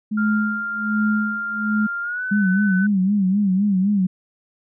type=tone with tremolo; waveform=sine; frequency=212.8 Hz; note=G#3; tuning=42 cents sharp; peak=-16 dBFS; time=0.11-1.87 s; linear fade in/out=10 ms; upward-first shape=sine; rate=1.3 Hz; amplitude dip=95%
type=tone with pitch glide; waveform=sine; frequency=1396.9 to 1505.8 Hz; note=F6 to F#6; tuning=0 to +30 cents; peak=-23 dBFS; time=0.17-2.87 s; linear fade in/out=10 ms; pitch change=+130 cents; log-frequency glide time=2.02-2.24 s
type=tone with vibrato; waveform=sine; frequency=196 Hz; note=G3; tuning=in tune; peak=-15 dBFS; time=2.31-4.07 s; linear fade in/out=10 ms; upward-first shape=sine; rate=3.9 Hz; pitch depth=110 cents each way
effects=none